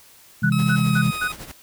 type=chord; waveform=sine; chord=C augmented; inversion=none; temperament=just; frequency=130.81 / 163.52 / 204.4 Hz; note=C3 / E3 / G#3; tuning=0 / -14 / -27 cents; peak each=-21 dBFS; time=0.42-1.11 s; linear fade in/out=10 ms
type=tone bursts; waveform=sine; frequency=1480 Hz; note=F#6; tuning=in tune; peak=-20 dBFS; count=4; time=0.43-1.28 s; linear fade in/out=10 ms; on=70 ms; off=190 ms
type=tone with pitch glide; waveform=20% pulse; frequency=1283 to 1252.2 Hz; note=E6 to D#6; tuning=-47 to +11 cents; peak=-22 dBFS; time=0.52-1.32 s; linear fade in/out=2 ms; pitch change=-42 cents; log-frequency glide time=0.74-1.04 s
type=noise with tremolo; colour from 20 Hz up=pink; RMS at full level=-35 dBFS; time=0.58-1.52 s; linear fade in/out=10 ms; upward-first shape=triangle; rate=11 Hz; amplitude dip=75%
effects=white hiss -50 dBFS RMS until 1.62 s